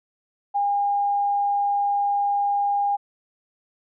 sine tone, 810 Hz, G#5, 43 cents flat, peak -19 dBFS, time 0.54-2.97 s, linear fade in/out 20 ms, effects none

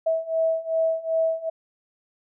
sine beating tone pair, 648 / 650.6 Hz, E5 / E5, -30 / -23 cents, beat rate 2.6 Hz, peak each -25 / -23 dBFS, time 0.06-1.5 s, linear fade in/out 10 ms, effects none

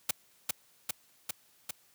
white noise with echo, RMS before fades -28 dBFS, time 0.09-0.11 s, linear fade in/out 5 ms, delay 400 ms, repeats 4, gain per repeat -2 dB, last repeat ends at 1.71 s, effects white hiss -65 dBFS RMS until 1.94 s + high-pass 60 Hz 12 dB/octave

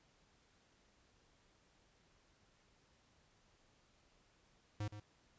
square tone with echo, 104.7 Hz, G#2, 15 cents sharp, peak -39 dBFS, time 4.8-4.88 s, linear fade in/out 5 ms, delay 120 ms, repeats 1, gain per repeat -10 dB, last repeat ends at 5 s, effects pink hiss -72 dBFS RMS until 5.38 s + resampled to 16000 Hz

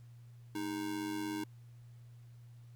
square tone with amplitude modulation, 311.4 Hz, D#4, 2 cents sharp, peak -34 dBFS, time 0.55-1.44 s, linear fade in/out 5 ms, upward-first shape sine, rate 96.5 Hz, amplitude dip 65%, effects added 119 Hz sine -52 dBFS peak until 2.75 s + pink hiss -72 dBFS RMS until 2.75 s

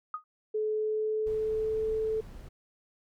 sine tone with exponential decay, 1244.5 Hz, D#6, in tune, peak -28 dBFS, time 0.14-0.24 s, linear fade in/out 2 ms, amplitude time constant 21 ms
sine tone with pitch glide, 430 to 438.3 Hz, A4 to A4, -40 to -7 cents, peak -27 dBFS, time 0.54-2.21 s, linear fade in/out 10 ms, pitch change +33 cents, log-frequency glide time 0.74-1.85 s
brown noise, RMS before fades -45 dBFS, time 1.26-2.49 s, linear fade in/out 10 ms
effects none

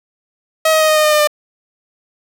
sawtooth tone with pitch steps, 636 / 630.5 / 625.1 / 619.7 / 614.3 / 609 / 603.8 / 598.6 Hz, D#5 / D#5 / D#5 / D#5 / D#5 / D#5 / D5 / D5, +38 / +23 / +8 / -7 / -22 / -37 / +48 / +33 cents, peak -6 dBFS, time 0.65-1.274 s, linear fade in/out 5 ms, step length 78 ms, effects none

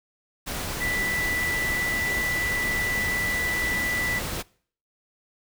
sine tone in noise, 1975.5 Hz, B6, in tune, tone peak -25 dBFS, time 0.8-4.2 s, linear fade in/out 20 ms, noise pink, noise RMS -31 dBFS, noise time 0.46-4.43 s, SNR +3 dB, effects noise-tail reverb RT60 0.5 s tail -23 dB re dry

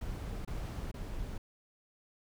brown noise bursts, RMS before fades -39 dBFS, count 3, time 0.01-1.38 s, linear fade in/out 5 ms, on 440 ms, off 25 ms, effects none

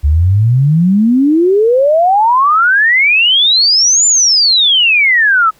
sine exponential two-way sweep, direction up then down, 69.3 to 7230 to 1260 Hz, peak -6 dBFS, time 0.03-5.51 s, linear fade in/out 20 ms, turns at 4.06 s, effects pink hiss -49 dBFS RMS until 5.59 s

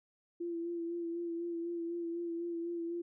sine tone with vibrato, 339.7 Hz, F4, 48 cents flat, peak -35 dBFS, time 0.4-3.02 s, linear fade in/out 10 ms, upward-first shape sine, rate 4 Hz, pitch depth 28 cents each way, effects none

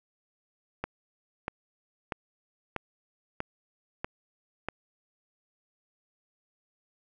click train, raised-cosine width 0.5 ms, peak -16 dBFS, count 7, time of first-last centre 0.84-4.686 s, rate 1.56 Hz, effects none

